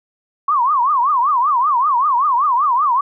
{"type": "tone with vibrato", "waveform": "sine", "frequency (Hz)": 1078, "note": "C#6", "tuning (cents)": -49, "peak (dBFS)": -12, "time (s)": [0.48, 3.01], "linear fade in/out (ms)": 5, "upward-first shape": "triangle", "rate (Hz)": 5.2, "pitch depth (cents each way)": 270, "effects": []}